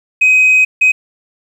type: tone bursts at uneven times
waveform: sine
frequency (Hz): 2521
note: D#7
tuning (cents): +22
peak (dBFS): -4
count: 2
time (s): 0.21-0.65 / 0.81-0.92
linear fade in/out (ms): 10
effects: tanh soft clip ceiling -4 dBFS + 7-bit